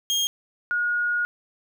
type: tone pair in turn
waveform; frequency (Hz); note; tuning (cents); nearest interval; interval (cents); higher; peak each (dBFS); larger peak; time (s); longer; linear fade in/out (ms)
30% pulse / sine; 3235 / 1441; G#7 / F#6; -46 / -46; octave + major second; 1400; first; -18 / -21; first; 0.1-0.27 / 0.71-1.25; second; 0
effects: none